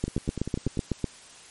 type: two click trains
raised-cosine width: 3 ms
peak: -12 / -18 dBFS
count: 9 / 8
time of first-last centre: 0.04-1.043 / 0.08-0.773 s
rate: 7.98 / 10.1 Hz
effects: white hiss -49 dBFS RMS until 1.5 s + MP3 48 kbps